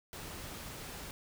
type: noise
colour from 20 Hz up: pink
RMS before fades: -45 dBFS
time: 0.13-1.11 s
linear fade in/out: 0 ms
effects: none